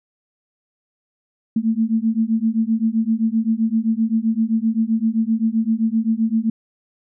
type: beating tone pair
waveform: sine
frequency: 220 / 227.7 Hz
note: A3 / A#3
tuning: 0 / -40 cents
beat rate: 7.7 Hz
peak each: -19 dBFS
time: 1.56-6.5 s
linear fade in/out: 5 ms
effects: none